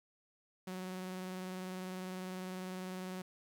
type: tone with vibrato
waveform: sawtooth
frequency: 185 Hz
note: F#3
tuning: in tune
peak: -37 dBFS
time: 0.67-3.22 s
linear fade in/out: 5 ms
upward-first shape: triangle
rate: 20 Hz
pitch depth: 33 cents each way
effects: 12-bit